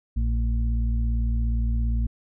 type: harmonic tone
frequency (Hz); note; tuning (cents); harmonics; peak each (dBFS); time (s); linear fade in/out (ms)
57.4; A#1; -26; 1 / 2 / 4; -21 / -31 / -34; 0.16-2.07; 10
effects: none